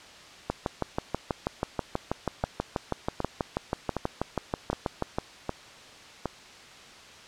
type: two click trains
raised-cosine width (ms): 1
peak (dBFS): -14 / -12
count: 6 / 30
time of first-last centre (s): 2.44-6.257 / 0.5-5.185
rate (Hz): 1.31 / 6.19
effects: white hiss -48 dBFS RMS until 7.27 s + low-pass 5000 Hz 12 dB/octave